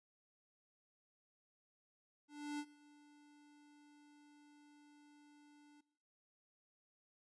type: tone with ADSR envelope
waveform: square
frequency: 293.7 Hz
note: D4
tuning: in tune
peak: -40 dBFS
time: 2.28-5.81 s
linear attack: 310 ms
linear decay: 61 ms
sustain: -23 dB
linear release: 7 ms
effects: noise-tail reverb RT60 0.8 s tail -21 dB re dry + resampled to 22050 Hz